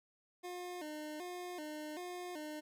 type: tone with vibrato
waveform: 25% pulse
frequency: 329.6 Hz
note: E4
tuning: in tune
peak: -39 dBFS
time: 0.43-2.61 s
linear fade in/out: 20 ms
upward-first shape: square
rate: 1.3 Hz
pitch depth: 140 cents each way
effects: none